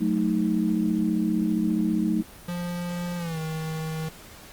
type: chord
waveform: sine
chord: D# diminished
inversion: first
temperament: equal with one note detuned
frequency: 185 / 220 / 313.7 Hz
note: F#3 / A3 / D#4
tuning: 0 / 0 / +14 cents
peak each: -26 / -24 / -26 dBFS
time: 0-2.23 s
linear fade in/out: 20 ms
type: tone with pitch glide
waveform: square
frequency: 175.2 to 158.81 Hz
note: F3 to D#3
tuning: +6 to +36 cents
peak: -29 dBFS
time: 2.48-4.09 s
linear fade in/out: 5 ms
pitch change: -170 cents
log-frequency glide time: 3.17-3.38 s
effects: pink hiss -46 dBFS RMS until 4.52 s + Opus 24 kbps